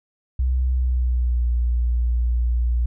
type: tone with pitch glide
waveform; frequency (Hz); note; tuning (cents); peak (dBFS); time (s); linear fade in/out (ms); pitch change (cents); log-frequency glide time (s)
sine; 63.6 to 59.68; C2 to A#1; -48 to +41; -17; 0.39-2.86; 5; -111; 0.7-1.48
effects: none